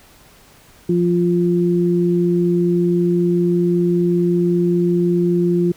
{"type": "tone pair together", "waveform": "sine", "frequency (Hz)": [174.5, 349.3], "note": ["F3", "F4"], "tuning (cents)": [-1, 0], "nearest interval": "octave", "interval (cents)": 1201, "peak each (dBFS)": -16, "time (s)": [0.89, 5.72], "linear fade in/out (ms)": 5, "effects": ["pink hiss -48 dBFS RMS until 5.76 s"]}